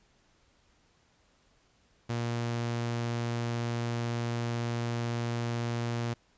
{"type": "tone", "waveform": "sawtooth", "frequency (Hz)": 118, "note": "A#2", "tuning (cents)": 22, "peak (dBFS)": -26, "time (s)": [2.09, 6.14], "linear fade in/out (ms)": 10, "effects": ["pink hiss -67 dBFS RMS until 6.37 s", "resampled to 16000 Hz"]}